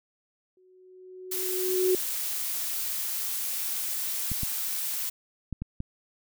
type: tone with exponential growth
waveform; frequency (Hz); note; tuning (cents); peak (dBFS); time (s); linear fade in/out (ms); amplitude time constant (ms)
sine; 370; F#4; 0; -19; 0.57-1.95; 2; 300
type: noise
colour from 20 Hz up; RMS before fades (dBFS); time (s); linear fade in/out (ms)
blue; -31; 1.31-5.1; 10
type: clicks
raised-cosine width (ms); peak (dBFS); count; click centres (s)
5; -20; 5; 4.317 / 4.433 / 5.527 / 5.62 / 5.804
effects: none